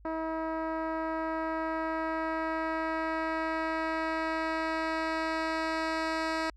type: tone with low-pass filter sweep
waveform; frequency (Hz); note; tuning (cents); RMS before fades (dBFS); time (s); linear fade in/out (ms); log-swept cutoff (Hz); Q
10% pulse; 321.1; E4; -45; -32; 0.05-6.5; 2; 970 to 5300; 0.77
effects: added 51 Hz sine -52 dBFS peak until 6.56 s